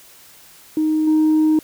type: tone with level steps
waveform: sine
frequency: 311.1 Hz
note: D#4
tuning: in tune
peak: -14 / -10 dBFS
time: 0.77-1.59 s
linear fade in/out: 2 ms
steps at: 1.07 s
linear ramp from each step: 5 ms
effects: tanh soft clip ceiling -10 dBFS + white hiss -46 dBFS RMS until 1.63 s